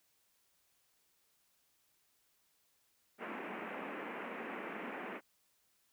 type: band-pass noise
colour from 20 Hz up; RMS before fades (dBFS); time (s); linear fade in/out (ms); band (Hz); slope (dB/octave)
pink; -44; 3.18-5.21; 50; 200 to 2600; 48
effects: white hiss -75 dBFS RMS until 5.92 s